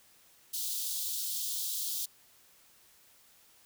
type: high-pass noise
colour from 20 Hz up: white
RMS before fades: -35 dBFS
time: 0.53-2.06 s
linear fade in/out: 10 ms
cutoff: 3300 Hz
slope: 48 dB/octave
effects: white hiss -62 dBFS RMS until 3.65 s